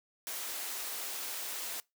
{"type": "high-pass noise", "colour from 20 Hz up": "white", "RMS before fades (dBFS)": -39, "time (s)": [0.27, 1.8], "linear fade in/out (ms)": 0, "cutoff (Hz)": 370, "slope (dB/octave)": 12, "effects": ["noise-tail reverb RT60 0.2 s tail -23 dB re dry"]}